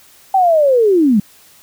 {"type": "linear sweep", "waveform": "sine", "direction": "down", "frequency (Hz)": [784, 190], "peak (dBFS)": -8, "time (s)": [0.34, 1.2], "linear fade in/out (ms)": 5, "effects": ["white hiss -46 dBFS RMS until 1.62 s"]}